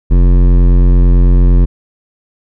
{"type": "tone with hard clipping", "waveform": "triangle", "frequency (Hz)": 44.49, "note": "F1", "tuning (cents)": 33, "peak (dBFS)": -6, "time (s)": [0.1, 1.66], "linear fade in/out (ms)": 20, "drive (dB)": 18, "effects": []}